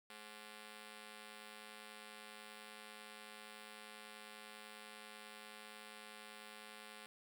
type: ring-modulated tone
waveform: 5% pulse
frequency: 318.2 Hz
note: D#4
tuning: 39 cents sharp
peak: -38 dBFS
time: 0.1-7.06 s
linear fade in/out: 0 ms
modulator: 104 Hz
effects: none